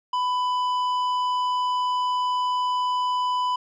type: tone with tanh clipping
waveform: triangle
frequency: 997 Hz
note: B5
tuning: 16 cents sharp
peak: -23 dBFS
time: 0.13-3.56 s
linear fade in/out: 5 ms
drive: 13 dB
effects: none